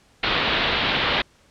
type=low-pass noise; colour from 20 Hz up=white; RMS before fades=-22 dBFS; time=0.23-1.22 s; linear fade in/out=5 ms; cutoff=3900 Hz; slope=48 dB/octave; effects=pink hiss -57 dBFS RMS until 1.5 s + low-pass 8000 Hz 12 dB/octave